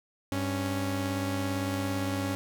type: tone pair together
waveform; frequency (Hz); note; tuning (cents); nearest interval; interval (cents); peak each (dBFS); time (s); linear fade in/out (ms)
sawtooth; 98.2 / 277; G2 / C#4; +4 / -1; octave + tritone; 1795; -28 / -27; 0.32-2.35; 0
effects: none